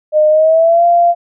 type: tone with pitch glide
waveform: sine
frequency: 612 to 690.9 Hz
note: D#5 to F5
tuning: -29 to -19 cents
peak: -6 dBFS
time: 0.12-1.15 s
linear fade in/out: 50 ms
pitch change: +210 cents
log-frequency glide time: 0.29-0.85 s
effects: none